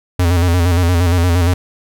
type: tone with vibrato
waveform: square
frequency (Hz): 87.31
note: F2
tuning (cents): 0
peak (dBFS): -11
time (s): 0.19-1.54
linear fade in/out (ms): 5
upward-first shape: square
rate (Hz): 8.6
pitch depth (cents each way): 55
effects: none